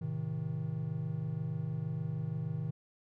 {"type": "chord", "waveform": "triangle", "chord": "A diminished", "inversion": "none", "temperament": "just", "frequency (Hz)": [110, 132, 158.4], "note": ["A2", "C3", "Eb3"], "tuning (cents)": [0, 16, 31], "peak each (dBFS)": [-38, -37, -34], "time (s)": [0.01, 2.71], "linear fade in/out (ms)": 10, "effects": []}